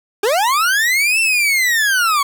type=linear two-way sweep; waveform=40% pulse; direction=up then down; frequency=382.1 to 2700 to 1092 Hz; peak=-12 dBFS; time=0.23-2.23 s; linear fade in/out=5 ms; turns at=1.2 s; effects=7-bit